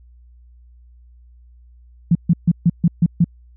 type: tone bursts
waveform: sine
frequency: 170 Hz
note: F3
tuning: 46 cents flat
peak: -9 dBFS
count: 7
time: 2.11-3.244 s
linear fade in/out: 5 ms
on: 42 ms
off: 140 ms
effects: added 60 Hz sine -44 dBFS peak until 3.56 s